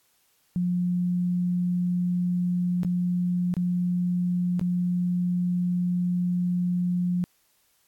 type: tone with dropouts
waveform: sine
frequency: 177.9 Hz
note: F3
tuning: 32 cents sharp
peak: -22 dBFS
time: 0.56-7.24 s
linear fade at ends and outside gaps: 0 ms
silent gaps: 2.833-2.848 / 3.54-3.567 / 4.595-4.613 s
effects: white hiss -66 dBFS RMS until 7.87 s + AAC 64 kbps